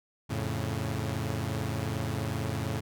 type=chord; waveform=sawtooth; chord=F augmented; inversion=none; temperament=equal; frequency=87.31 / 110 / 138.59 Hz; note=F2 / A2 / C#3; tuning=0 / 0 / 0 cents; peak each=-32 / -29 / -31 dBFS; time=0.29-2.81 s; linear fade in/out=20 ms; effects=none